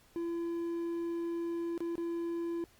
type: tone with dropouts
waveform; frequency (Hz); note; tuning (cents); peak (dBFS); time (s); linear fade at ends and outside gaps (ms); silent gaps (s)
triangle; 338.5; E4; +46; -31; 0.16-2.64; 0; 1.778-1.805 / 1.955-1.98
effects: pink hiss -64 dBFS RMS until 2.79 s + Opus 48 kbps